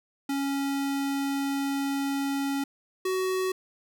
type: tone pair in turn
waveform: square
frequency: 277.2 / 374.1 Hz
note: C#4 / F#4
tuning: 0 / +19 cents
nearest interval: perfect fourth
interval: 519 cents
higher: second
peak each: -27 / -26 dBFS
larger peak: second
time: 0.29-2.64 / 3.05-3.52 s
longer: first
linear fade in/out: 5 ms
effects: none